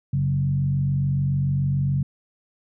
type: tone with frequency modulation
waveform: sine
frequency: 138.2 Hz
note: C#3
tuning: 5 cents flat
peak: -19 dBFS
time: 0.13-2.03 s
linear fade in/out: 5 ms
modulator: 47 Hz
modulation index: 0.65
effects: none